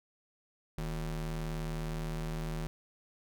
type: ring-modulated tone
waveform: square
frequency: 98.4 Hz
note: G2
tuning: 7 cents sharp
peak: -32 dBFS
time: 0.78-2.67 s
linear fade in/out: 0 ms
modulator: 58.7 Hz
effects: none